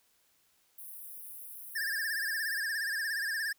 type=high-pass noise; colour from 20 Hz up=white; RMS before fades=-46 dBFS; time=0.78-2.6 s; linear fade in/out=5 ms; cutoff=9500 Hz; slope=96 dB/octave
type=tone with vibrato; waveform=square; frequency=1710 Hz; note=A6; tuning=50 cents flat; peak=-32 dBFS; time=1.75-3.53 s; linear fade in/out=10 ms; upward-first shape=sine; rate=17 Hz; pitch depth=110 cents each way
effects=white hiss -70 dBFS RMS until 3.58 s